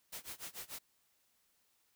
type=noise with tremolo; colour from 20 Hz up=white; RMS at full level=-44 dBFS; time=0.12-0.79 s; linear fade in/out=10 ms; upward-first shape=sine; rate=6.8 Hz; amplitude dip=95%; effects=white hiss -75 dBFS RMS until 1.95 s